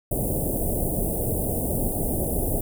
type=band-stop noise; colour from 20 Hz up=pink; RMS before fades=-25 dBFS; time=0.11-2.61 s; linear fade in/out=5 ms; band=710 to 9200 Hz; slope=48 dB/octave; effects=none